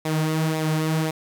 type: tone with flanger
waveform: sawtooth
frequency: 157.5 Hz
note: D#3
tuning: 21 cents sharp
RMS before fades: -23 dBFS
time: 0.05-1.11 s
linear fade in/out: 5 ms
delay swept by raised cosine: 0.65 to 5.15 ms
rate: 1.9 Hz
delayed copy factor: -0.55
effects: 9-bit